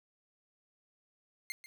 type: tone with echo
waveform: sawtooth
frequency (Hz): 2114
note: C7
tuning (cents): +17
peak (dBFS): -33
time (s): 1.5-1.52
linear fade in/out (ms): 0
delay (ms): 140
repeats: 1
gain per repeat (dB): -13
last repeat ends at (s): 1.66
effects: none